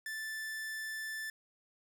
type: tone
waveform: 45% pulse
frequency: 1759 Hz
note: A6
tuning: 1 cent flat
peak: -38 dBFS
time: 0.06-1.3 s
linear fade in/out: 2 ms
effects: none